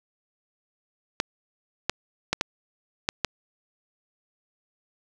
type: clicks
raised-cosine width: 0.2 ms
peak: -5 dBFS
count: 6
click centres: 1.201 / 1.896 / 2.33 / 2.411 / 3.089 / 3.247 s
effects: none